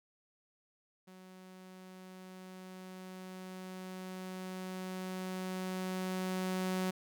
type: tone with level ramp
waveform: sawtooth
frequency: 185.8 Hz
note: F#3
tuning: 7 cents sharp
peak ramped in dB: -49 to -28 dBFS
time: 1.07-6.91 s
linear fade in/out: 10 ms
effects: none